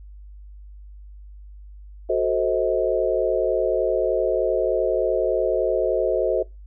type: chord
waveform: sine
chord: F# diminished seventh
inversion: none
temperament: equal with one note detuned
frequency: 370 / 440 / 523.3 / 636.1 Hz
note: F#4 / A4 / C5 / Eb5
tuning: 0 / 0 / 0 / +38 cents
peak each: -24 dBFS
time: 2.09-6.43 s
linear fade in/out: 10 ms
effects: noise-tail reverb RT60 0.2 s tail -21 dB re dry + added 50 Hz sine -39 dBFS peak until 6.66 s